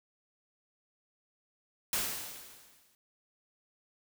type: noise with exponential decay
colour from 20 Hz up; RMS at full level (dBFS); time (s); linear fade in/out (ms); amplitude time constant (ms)
white; -30; 1.93-2.95; 1; 220
effects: none